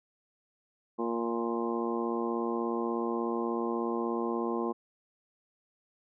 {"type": "harmonic tone with a mistuned harmonic", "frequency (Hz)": 116.54, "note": "A#2", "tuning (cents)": 0, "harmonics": [2, 3, 4, 5, 6, 7, 8, 9], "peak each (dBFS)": [-34, -33, -36, -44, -43, -41, -45, -38], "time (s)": [0.98, 4.73], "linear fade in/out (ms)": 20, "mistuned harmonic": 7, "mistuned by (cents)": 17, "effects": []}